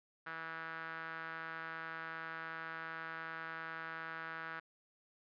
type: tone with band-pass filter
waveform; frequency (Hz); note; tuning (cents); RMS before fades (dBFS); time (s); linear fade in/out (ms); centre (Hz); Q
sawtooth; 162.7; E3; -22; -45; 0.26-4.6; 10; 1500; 4
effects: resampled to 11025 Hz